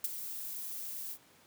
violet noise with ADSR envelope, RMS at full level -30 dBFS, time 0.04-1.18 s, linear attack 5 ms, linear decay 22 ms, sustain -11 dB, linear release 62 ms, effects pink hiss -62 dBFS RMS until 1.46 s + high-pass 150 Hz 12 dB/octave

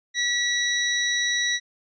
20% pulse tone, 1937 Hz, B6, 34 cents flat, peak -16 dBFS, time 0.14-1.6 s, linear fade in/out 50 ms, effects resampled to 16000 Hz

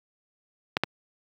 clicks, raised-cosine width 0.3 ms, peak -6 dBFS, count 2, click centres 0.769 / 0.836 s, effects high-pass 100 Hz 12 dB/octave + 8-bit

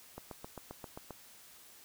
click train, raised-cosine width 1 ms, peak -29 dBFS, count 8, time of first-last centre 0.18-1.107 s, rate 7.55 Hz, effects white hiss -57 dBFS RMS until 1.84 s

